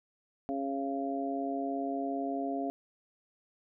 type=harmonic tone; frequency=137.6 Hz; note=C#3; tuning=12 cents flat; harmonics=2 / 3 / 4 / 5; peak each=-34 / -40 / -43 / -35 dBFS; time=0.49-2.7 s; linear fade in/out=0 ms; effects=none